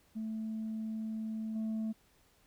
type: tone with level steps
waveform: sine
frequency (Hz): 220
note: A3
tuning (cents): 0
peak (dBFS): -34 / -30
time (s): 0.15-1.93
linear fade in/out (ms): 20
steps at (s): 1.55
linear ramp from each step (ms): 10
effects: tanh soft clip ceiling -32 dBFS + pink hiss -68 dBFS RMS until 2.46 s